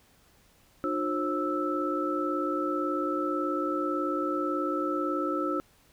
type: tone cluster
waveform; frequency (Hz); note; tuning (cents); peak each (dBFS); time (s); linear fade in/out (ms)
sine; 300.3 / 358.5 / 535 / 1316; D4 / F4 / C5 / E6; +39 / +45 / +38 / -3; -31 / -33 / -34 / -31; 0.84-5.6; 0
effects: pink hiss -62 dBFS RMS until 5.92 s